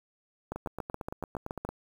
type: two click trains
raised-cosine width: 1 ms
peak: -22 / -20 dBFS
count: 11 / 9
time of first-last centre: 0.56-1.69 / 0.52-1.65 s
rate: 8.85 / 7.08 Hz
effects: 8-bit